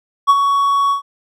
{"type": "tone with ADSR envelope", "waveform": "triangle", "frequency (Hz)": 1119, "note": "C#6", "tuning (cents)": 16, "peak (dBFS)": -3, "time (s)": [0.27, 1.02], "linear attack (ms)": 27, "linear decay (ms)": 44, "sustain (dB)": -7, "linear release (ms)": 110, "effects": []}